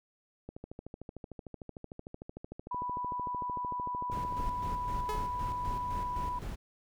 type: click train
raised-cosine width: 2 ms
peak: -29 dBFS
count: 53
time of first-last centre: 0.49-4.4 s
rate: 13.3 Hz
type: tone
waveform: sine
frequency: 987.8 Hz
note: B5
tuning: in tune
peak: -33 dBFS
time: 2.71-6.39 s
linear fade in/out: 5 ms
type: noise with tremolo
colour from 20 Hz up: brown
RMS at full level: -37 dBFS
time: 4.11-6.56 s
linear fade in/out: 10 ms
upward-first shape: square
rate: 3.9 Hz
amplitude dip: 50%
type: tone with exponential decay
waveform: sawtooth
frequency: 426.8 Hz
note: G#4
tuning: 47 cents sharp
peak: -30 dBFS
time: 5.09-5.39 s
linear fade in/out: 0 ms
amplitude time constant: 64 ms
effects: none